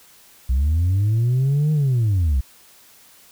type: linear two-way sweep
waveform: sine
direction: up then down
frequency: 60.7 to 155.56 to 60.7 Hz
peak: -13 dBFS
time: 0.49-2.41 s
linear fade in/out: 10 ms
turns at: 1.72 s
effects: tanh soft clip ceiling -14 dBFS + white hiss -50 dBFS RMS until 3.31 s